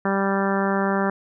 harmonic tone, 196 Hz, G3, in tune, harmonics 1 / 2 / 3 / 4 / 5 / 6 / 7 / 8 / 9, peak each -23 / -26 / -28 / -29 / -30 / -31 / -31 / -32 / -33 dBFS, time 0.05-1.1 s, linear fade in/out 2 ms, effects none

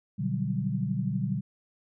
sine chord, G major seventh, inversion first, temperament just, 122.5 / 147 / 183.75 / 196 Hz, B2 / D3 / F#3 / G3, -14 / +2 / -12 / 0 cents, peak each -32 dBFS, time 0.18-1.41 s, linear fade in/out 20 ms, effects none

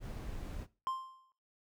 brown noise, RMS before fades -42 dBFS, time 0-0.67 s, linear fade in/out 50 ms
triangle tone with exponential decay, 1050 Hz, C6, 6 cents sharp, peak -29 dBFS, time 0.87-1.32 s, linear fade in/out 0 ms, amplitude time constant 96 ms
effects noise-tail reverb RT60 0.3 s tail -18 dB re dry

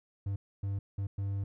triangle tone bursts at uneven times, 99 Hz, G2, 18 cents sharp, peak -29 dBFS, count 4, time 0.26-0.36 / 0.63-0.79 / 0.98-1.07 / 1.18-1.44 s, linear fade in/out 5 ms, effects none

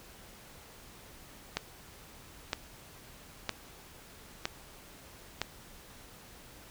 click train, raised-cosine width 0.2 ms, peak -13 dBFS, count 5, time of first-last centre 1.57-5.416 s, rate 1.04 Hz, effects pink hiss -53 dBFS RMS until 6.7 s

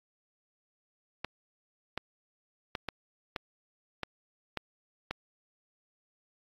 clicks, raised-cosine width 0.3 ms, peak -17 dBFS, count 8, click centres 1.246 / 1.976 / 2.752 / 2.887 / 3.362 / 4.033 / 4.573 / 5.11 s, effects AAC 32 kbps

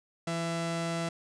sawtooth tone pair together, 167.1 / 334.2 Hz, E3 / E4, +24 / +24 cents, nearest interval octave, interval 1200 cents, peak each -28 dBFS, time 0.27-1.09 s, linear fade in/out 5 ms, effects resampled to 22050 Hz

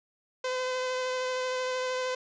sawtooth tone with vibrato, 510 Hz, C5, 44 cents flat, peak -25 dBFS, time 0.44-2.15 s, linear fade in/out 5 ms, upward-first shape triangle, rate 13 Hz, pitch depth 14 cents each way, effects resampled to 16000 Hz + 9-bit

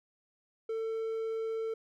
triangle tone, 447.3 Hz, A4, 28 cents sharp, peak -30 dBFS, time 0.69-1.74 s, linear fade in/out 5 ms, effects none

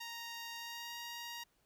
10% pulse tone with pitch glide, 932.3 to 942.6 Hz, A#5 to A#5, 0 to +19 cents, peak -35 dBFS, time 0-1.44 s, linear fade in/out 10 ms, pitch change +19 cents, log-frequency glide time 0.58-0.94 s, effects pink hiss -75 dBFS RMS until 1.65 s

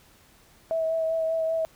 sine tone with vibrato, 648 Hz, E5, 30 cents flat, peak -23 dBFS, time 0.71-1.65 s, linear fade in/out 0 ms, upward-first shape sine, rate 5.1 Hz, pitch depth 17 cents each way, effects pink hiss -57 dBFS RMS until 1.75 s

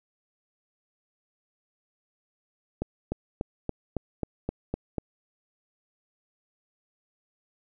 accelerating click train, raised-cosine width 2 ms, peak -15 dBFS, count 9, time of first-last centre 2.82-4.983 s, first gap 300 ms, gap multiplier 0.97, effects none

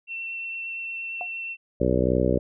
sine tone with vibrato, 2701 Hz, E7, 42 cents sharp, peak -30 dBFS, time 0.07-1.57 s, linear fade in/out 50 ms, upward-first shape triangle, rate 8.6 Hz, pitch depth 10 cents each way
sine tone with exponential decay, 721 Hz, F#5, 45 cents flat, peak -26 dBFS, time 1.21-1.29 s, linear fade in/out 1 ms, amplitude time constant 17 ms
harmonic tone, 62.7 Hz, B1, 27 cents sharp, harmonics 1 / 2 / 3 / 4 / 5 / 6 / 7 / 8 / 9, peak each -28 / -28 / -28 / -28 / -28 / -28 / -28 / -28 / -28 dBFS, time 1.8-2.39 s, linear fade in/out 10 ms
effects none

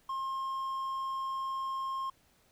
triangle tone, 1067 Hz, C6, 34 cents sharp, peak -31 dBFS, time 0.09-2.1 s, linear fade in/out 5 ms, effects pink hiss -67 dBFS RMS until 2.51 s

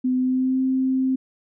sine tone with pitch glide, 254.7 to 261.6 Hz, C4 to C4, -46 to 0 cents, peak -18 dBFS, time 0.04-1.16 s, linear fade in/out 10 ms, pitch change +46 cents, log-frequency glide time 0.16-0.61 s, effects none

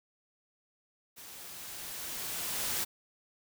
white noise with level ramp, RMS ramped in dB -49 to -32 dBFS, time 1.16-2.85 s, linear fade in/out 20 ms, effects none

